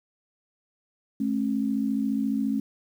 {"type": "tone pair together", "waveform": "sine", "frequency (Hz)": [215.6, 270], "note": ["A3", "C#4"], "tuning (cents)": [-35, -45], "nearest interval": "major third", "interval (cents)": 390, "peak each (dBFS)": -26, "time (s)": [1.2, 2.6], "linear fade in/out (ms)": 5, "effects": ["9-bit"]}